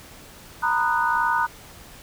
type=chord; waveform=sine; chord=B major seventh; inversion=third; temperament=just; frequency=926 / 987.8 / 1234.7 / 1481.6 Hz; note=A#5 / B5 / D#6 / F#6; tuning=-12 / 0 / -14 / +2 cents; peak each=-23 / -26 / -26 / -24 dBFS; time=0.62-1.47 s; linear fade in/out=20 ms; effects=pink hiss -45 dBFS RMS until 2.02 s